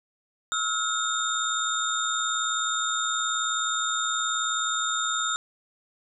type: tone cluster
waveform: sine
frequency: 1297 / 1416 / 3672 / 7220 Hz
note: E6 / F6 / A#7 / A8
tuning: -28 / +23 / -27 / +44 cents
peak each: -30 dBFS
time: 0.52-5.36 s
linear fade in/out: 0 ms
effects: none